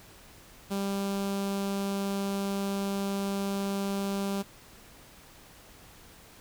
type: tone with notch filter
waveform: sawtooth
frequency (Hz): 197.7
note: G3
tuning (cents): +15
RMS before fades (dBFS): -31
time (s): 0.7-4.43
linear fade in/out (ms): 20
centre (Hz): 1900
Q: 1.8
effects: pink hiss -53 dBFS RMS until 6.4 s